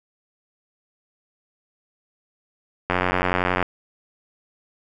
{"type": "click train", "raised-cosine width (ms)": 0.5, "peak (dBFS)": -5, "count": 67, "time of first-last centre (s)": [2.9, 3.627], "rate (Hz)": 90.8, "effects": []}